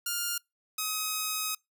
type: tone pair in turn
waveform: 5% pulse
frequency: 1410 / 1265.3 Hz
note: F6 / D#6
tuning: +16 / +29 cents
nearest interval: major second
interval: 187 cents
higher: first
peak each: -18 dBFS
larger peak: neither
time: 0.06-0.38 / 0.78-1.55 s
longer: second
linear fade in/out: 5 ms
effects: noise-tail reverb RT60 0.2 s tail -26 dB re dry